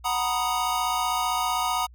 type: chord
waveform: square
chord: B major seventh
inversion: second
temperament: equal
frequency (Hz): 740 / 932.3 / 987.8 / 1244.5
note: F#5 / A#5 / B5 / D#6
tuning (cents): 0 / 0 / 0 / 0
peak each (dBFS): -30 / -30 / -31 / -29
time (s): 0.04-1.87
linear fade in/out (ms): 20
effects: added 60 Hz sine -46 dBFS peak until 1.94 s